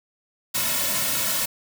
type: noise with comb filter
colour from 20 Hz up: white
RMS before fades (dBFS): -24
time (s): 0.54-1.46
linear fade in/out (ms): 10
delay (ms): 2.5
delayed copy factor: -0.9
effects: none